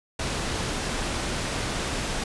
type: low-pass noise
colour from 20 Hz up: pink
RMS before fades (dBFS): -29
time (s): 0.19-2.24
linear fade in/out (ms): 5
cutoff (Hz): 8600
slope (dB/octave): 12
effects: resampled to 24000 Hz